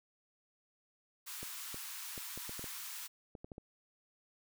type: high-pass noise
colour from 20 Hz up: white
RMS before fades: -45 dBFS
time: 1.26-3.08 s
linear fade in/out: 20 ms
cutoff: 890 Hz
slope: 48 dB/octave
type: clicks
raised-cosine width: 2 ms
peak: -33 dBFS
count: 11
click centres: 1.43 / 1.744 / 2.178 / 2.376 / 2.494 / 2.594 / 2.642 / 3.352 / 3.445 / 3.518 / 3.581 s
effects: none